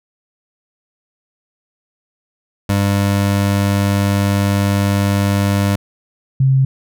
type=tone pair in turn; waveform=25% pulse / sine; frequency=100 / 133.48 Hz; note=G2 / C3; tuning=+35 / +35 cents; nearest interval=perfect fourth; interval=500 cents; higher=second; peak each=-9 dBFS; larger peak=neither; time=2.69-5.76 / 6.4-6.65 s; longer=first; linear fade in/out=5 ms; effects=none